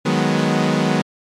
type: chord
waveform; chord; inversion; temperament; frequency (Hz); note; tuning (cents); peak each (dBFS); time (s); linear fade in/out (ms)
sawtooth; G# minor seventh; second; equal with one note detuned; 155.56 / 184.46 / 207.7 / 246.9; D#3 / F#3 / G#3 / B3; 0 / -5 / 0 / 0; -17; 0.05-1.02; 10
effects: low-pass 6000 Hz 12 dB/octave + MP3 96 kbps